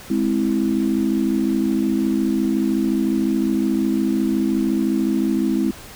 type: chord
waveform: sine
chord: Ab augmented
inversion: none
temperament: equal with one note detuned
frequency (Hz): 207.7 / 261.6 / 327.2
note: Ab3 / C4 / E4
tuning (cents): 0 / 0 / -13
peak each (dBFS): -21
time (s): 0.1-5.71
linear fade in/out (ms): 5
effects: pink hiss -39 dBFS RMS until 5.95 s

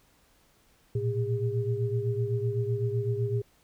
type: tone cluster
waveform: sine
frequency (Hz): 113.1 / 121 / 405.1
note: A2 / B2 / G#4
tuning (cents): +48 / -35 / -43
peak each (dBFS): -29 / -31 / -31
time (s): 0.95-3.42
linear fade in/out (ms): 5
effects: pink hiss -64 dBFS RMS until 3.63 s

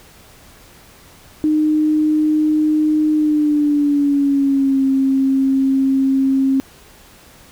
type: tone with pitch glide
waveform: sine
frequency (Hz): 306.7 to 268.5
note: D#4 to C4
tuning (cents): -25 to +45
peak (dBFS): -12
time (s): 1.44-6.6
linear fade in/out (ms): 0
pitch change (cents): -230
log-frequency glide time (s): 3.13-4.83
effects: pink hiss -45 dBFS RMS until 7.51 s

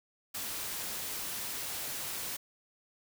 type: noise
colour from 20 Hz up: white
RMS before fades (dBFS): -38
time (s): 0.34-2.37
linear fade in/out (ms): 10
effects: none

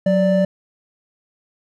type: tone pair together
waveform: triangle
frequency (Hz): 184.99 / 587.3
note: F#3 / D5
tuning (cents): 0 / 0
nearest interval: octave + minor sixth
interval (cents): 2000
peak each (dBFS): -14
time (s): 0.06-0.45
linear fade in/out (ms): 5
effects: none

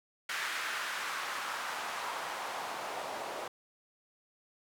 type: noise with band-pass filter sweep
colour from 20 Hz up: white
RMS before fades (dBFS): -38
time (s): 0.29-3.48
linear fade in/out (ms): 5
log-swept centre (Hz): 1700 to 660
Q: 1.6
effects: none

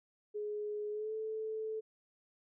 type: tone with pitch glide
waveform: sine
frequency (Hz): 419 to 437.6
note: G#4 to A4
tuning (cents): +15 to -9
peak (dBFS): -36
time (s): 0.34-1.81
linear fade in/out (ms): 20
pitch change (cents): +76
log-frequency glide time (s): 0.91-1.13
effects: none

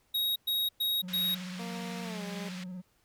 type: tone bursts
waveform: square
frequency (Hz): 3785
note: A#7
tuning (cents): +26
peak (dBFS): -28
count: 4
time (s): 0.14-1.35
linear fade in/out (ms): 10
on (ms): 220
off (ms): 110
type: tone with vibrato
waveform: triangle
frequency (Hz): 182.2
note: F#3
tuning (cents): -26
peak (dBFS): -36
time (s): 1.02-2.82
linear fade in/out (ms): 20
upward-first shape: square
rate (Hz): 18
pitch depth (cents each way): 37
type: band-pass noise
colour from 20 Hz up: pink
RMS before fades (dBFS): -47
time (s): 1.08-2.64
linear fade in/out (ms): 5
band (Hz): 1600 to 4900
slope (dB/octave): 12
type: tone with pitch glide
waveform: 15% pulse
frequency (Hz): 233.1 to 204.1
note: A#3 to G#3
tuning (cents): 0 to -30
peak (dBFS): -34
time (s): 1.59-2.49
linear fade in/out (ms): 5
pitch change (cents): -230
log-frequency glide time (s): 2.03-2.23
effects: pink hiss -70 dBFS RMS until 3.04 s

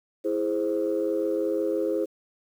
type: chord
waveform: sine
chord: E augmented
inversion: none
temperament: equal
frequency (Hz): 329.6 / 415.3 / 523.3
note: E4 / G#4 / B#4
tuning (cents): 0 / 0 / 0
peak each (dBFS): -27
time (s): 0.24-2.06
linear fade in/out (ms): 20
effects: tanh soft clip ceiling -16 dBFS + 9-bit

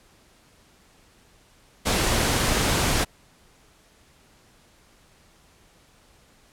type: noise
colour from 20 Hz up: pink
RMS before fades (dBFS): -22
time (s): 1.85-3.05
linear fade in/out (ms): 20
effects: pink hiss -57 dBFS RMS until 6.52 s + low-pass 11000 Hz 12 dB/octave

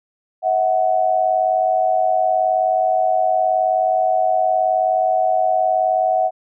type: tone pair together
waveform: sine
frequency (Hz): 643.9 / 743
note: E5 / F#5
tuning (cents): -41 / +7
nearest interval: major second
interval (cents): 248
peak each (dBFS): -18 / -16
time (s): 0.42-6.31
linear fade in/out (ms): 50
effects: none

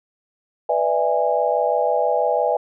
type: chord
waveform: sine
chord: E dominant seventh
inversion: second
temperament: just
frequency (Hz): 494.4 / 593.3 / 659.3 / 824.1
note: B4 / D5 / E5 / G#5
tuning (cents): +2 / +18 / 0 / -14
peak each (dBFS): -22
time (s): 0.69-2.57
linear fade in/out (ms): 5
effects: none

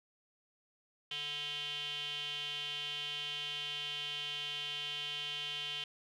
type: tone with band-pass filter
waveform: square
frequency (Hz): 146.5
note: D3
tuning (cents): -4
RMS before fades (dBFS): -40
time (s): 1.11-5.84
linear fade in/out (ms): 2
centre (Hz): 3100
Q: 8.6
effects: none

